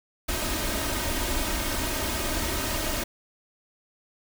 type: noise with comb filter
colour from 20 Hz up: pink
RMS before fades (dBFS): -28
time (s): 0.28-3.04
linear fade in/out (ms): 10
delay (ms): 3.2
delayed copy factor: +0.65
effects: none